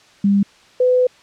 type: tone pair in turn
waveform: sine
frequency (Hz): 200 / 502.7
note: G3 / B4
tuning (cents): +35 / +31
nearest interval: octave + major third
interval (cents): 1596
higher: second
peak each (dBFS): -11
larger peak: neither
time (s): 0.24-0.43 / 0.8-1.07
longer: second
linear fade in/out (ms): 5
effects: white hiss -49 dBFS RMS until 1.22 s + low-pass 5000 Hz 12 dB/octave